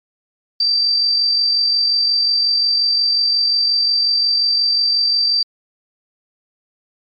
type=tone with amplitude modulation; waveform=sine; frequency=4675 Hz; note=D8; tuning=9 cents flat; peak=-11 dBFS; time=0.6-5.43 s; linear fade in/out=5 ms; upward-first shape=sine; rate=45.6 Hz; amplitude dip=35%; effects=MP3 48 kbps